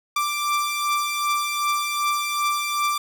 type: beating tone pair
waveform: sawtooth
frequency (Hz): 1174.7 / 1177.3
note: D6 / D6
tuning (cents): 0 / +4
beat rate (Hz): 2.6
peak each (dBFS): -24 / -19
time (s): 0.16-2.98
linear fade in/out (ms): 5
effects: none